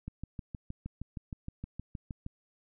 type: click train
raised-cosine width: 5 ms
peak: -26 dBFS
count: 15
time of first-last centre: 0.08-2.264 s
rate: 6.41 Hz
effects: none